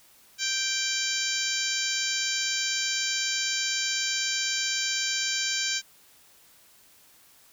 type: harmonic tone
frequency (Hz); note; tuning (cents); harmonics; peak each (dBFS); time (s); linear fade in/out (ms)
784; G5; 0; 2 / 3 / 4 / 5 / 6 / 7 / 8 / 9; -34 / -34 / -34 / -34 / -34 / -34 / -34 / -34; 0.38-5.82; 50
effects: white hiss -57 dBFS RMS until 7.52 s